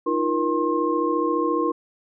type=tone cluster; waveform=sine; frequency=310.1 / 344.5 / 474.4 / 1066 Hz; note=D#4 / F4 / A#4 / C6; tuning=-6 / -24 / +30 / +32 cents; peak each=-25 dBFS; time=0.06-1.72 s; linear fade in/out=10 ms; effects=none